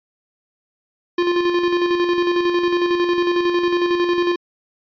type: tone with tremolo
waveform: square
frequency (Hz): 350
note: F4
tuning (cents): +4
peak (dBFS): -15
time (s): 1.18-4.36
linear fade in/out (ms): 5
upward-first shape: square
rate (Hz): 11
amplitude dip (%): 40
effects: resampled to 11025 Hz